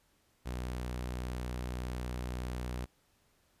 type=tone; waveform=sawtooth; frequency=61.7 Hz; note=B1; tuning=1 cent flat; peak=-32 dBFS; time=0.45-2.86 s; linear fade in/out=20 ms; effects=pink hiss -71 dBFS RMS until 3.6 s + resampled to 32000 Hz